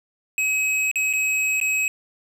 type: tone with dropouts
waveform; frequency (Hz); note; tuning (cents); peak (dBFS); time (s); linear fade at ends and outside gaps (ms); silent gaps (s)
square; 2550; D#7; +42; -20; 0.38-1.88; 1; 0.914-0.957 / 1.129-1.135 / 1.601-1.613
effects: low-pass 12000 Hz 12 dB/octave + 8-bit